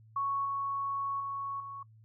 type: tone with level steps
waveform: sine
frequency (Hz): 1108.7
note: C#6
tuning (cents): 0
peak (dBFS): -29 / -31 / -34 / -40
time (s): 0.16-1.83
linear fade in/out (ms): 5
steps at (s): 0.45 / 1.2 / 1.6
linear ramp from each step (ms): 2
effects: noise-tail reverb RT60 0.1 s tail -25 dB re dry + added 110 Hz sine -55 dBFS peak until 2.04 s